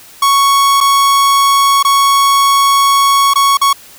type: tone with dropouts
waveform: 45% pulse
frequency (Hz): 1110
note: C#6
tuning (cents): +2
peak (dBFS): -7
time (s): 0.22-3.73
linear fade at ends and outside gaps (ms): 5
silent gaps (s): 0.805-0.809 / 1.828-1.848 / 3.337-3.356 / 3.572-3.614
effects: white hiss -38 dBFS RMS until 3.98 s